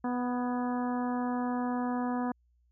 harmonic tone with a mistuned harmonic, 246.9 Hz, B3, in tune, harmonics 1 / 2 / 3 / 4 / 5 / 6 / 7, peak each -30 / -40 / -37 / -39 / -44 / -50 / -48 dBFS, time 0.04-2.32 s, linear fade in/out 5 ms, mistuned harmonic 7, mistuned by -34 cents, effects added 60 Hz sine -65 dBFS peak until 2.71 s

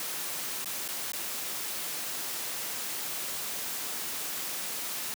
white noise with dropouts, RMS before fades -35 dBFS, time 0-5.14 s, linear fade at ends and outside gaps 1 ms, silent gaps 0.645-0.657 / 0.879-0.887 / 1.12-1.133 s, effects high-pass 150 Hz 12 dB/octave

